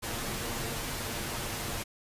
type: noise with comb filter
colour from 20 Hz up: pink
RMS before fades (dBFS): -35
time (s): 0.02-1.84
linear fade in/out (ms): 20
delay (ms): 8.6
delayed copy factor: +0.55
effects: resampled to 32000 Hz